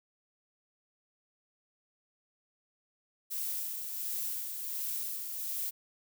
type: noise with tremolo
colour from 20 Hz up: violet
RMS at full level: -35 dBFS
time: 3.3-5.71 s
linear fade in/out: 20 ms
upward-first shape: sine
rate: 1.4 Hz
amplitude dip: 40%
effects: none

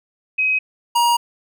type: tone pair in turn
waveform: sine / square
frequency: 2531 / 948.1 Hz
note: D#7 / A#5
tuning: +29 / +29 cents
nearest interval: octave + perfect fourth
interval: 1700 cents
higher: first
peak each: -15 / -14 dBFS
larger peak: second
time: 0.38-0.59 / 0.95-1.17 s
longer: second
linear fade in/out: 10 ms
effects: none

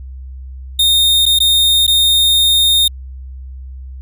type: tone with dropouts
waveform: 45% pulse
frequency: 3680 Hz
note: A#7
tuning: 23 cents flat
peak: -9 dBFS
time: 0.79-2.88 s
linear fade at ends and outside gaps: 5 ms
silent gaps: 1.256-1.262 / 1.389-1.402 / 1.867-1.877 s
effects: added 65 Hz sine -27 dBFS peak until 4.01 s

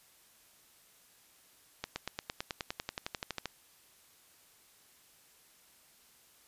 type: accelerating click train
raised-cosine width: 0.2 ms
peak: -18 dBFS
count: 18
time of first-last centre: 1.84-3.457 s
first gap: 120 ms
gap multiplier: 0.97
effects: white hiss -63 dBFS RMS until 6.47 s + resampled to 32000 Hz

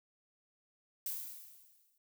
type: noise with exponential decay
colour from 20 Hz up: violet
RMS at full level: -37 dBFS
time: 1.06-1.98 s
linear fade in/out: 2 ms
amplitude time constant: 200 ms
effects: none

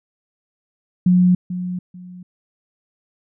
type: tone with echo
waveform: sine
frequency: 180.4 Hz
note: F#3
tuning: 44 cents flat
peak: -10 dBFS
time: 1.06-1.35 s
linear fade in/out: 5 ms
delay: 440 ms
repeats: 2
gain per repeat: -12 dB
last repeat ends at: 2.23 s
effects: none

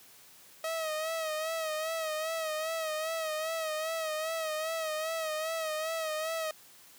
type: tone with vibrato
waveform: sawtooth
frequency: 635 Hz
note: D#5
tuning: 35 cents sharp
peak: -28 dBFS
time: 0.64-6.51 s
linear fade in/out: 2 ms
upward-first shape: sine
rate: 2.5 Hz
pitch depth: 54 cents each way
effects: white hiss -56 dBFS RMS until 6.98 s + high-pass 80 Hz 12 dB/octave

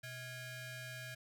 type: ring-modulated tone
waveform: sawtooth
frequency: 766 Hz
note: G5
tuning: 40 cents flat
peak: -38 dBFS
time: 0.03-1.15 s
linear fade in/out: 10 ms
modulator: 891 Hz
effects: none

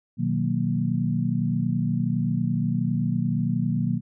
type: chord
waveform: sine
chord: B major seventh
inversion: none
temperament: equal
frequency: 123.47 / 155.56 / 185 / 233.1 Hz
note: B2 / D#3 / F#3 / A#3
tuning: 0 / 0 / 0 / 0 cents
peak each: -27 dBFS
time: 0.17-4.01 s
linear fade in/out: 50 ms
effects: none

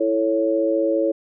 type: chord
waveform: sine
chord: A major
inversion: second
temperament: equal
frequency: 329.6 / 440 / 554.4 Hz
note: E4 / A4 / C#5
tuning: 0 / 0 / 0 cents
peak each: -21 / -24 / -20 dBFS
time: 0-1.12 s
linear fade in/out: 10 ms
effects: none

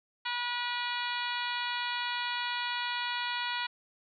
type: harmonic tone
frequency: 484.4 Hz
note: B4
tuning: 34 cents flat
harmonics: 2 / 3 / 4 / 5 / 6 / 7 / 8 / 9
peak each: -36 / -38 / -39 / -40 / -41 / -41 / -42 / -43 dBFS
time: 0.25-3.67 s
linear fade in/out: 10 ms
effects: none

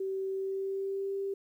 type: tone with pitch glide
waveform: sine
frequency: 384.4 to 393.2 Hz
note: G4 to G4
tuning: -34 to +5 cents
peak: -31 dBFS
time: 0-1.34 s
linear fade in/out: 5 ms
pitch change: +39 cents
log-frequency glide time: 0.29-1.14 s
effects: 11-bit

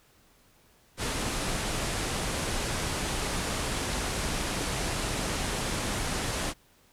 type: low-pass noise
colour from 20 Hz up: pink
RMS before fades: -31 dBFS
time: 0.97-6.54 s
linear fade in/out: 50 ms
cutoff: 11000 Hz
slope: 48 dB/octave
effects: pink hiss -62 dBFS RMS until 6.92 s

